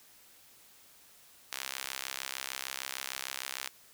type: tone with high-pass filter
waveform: sawtooth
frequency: 66.6 Hz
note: C2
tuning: 31 cents sharp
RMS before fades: -40 dBFS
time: 1.52-3.69 s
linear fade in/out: 5 ms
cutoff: 1900 Hz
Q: 0.57
effects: white hiss -59 dBFS RMS until 3.93 s